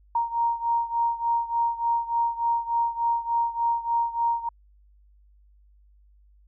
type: beating tone pair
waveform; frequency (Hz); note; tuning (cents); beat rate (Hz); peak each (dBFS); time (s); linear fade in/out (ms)
sine; 932.3 / 935.7; A#5 / A#5; 0 / +6; 3.4; -24 / -27; 0.15-4.49; 5
effects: added 50 Hz sine -54 dBFS peak until 6.47 s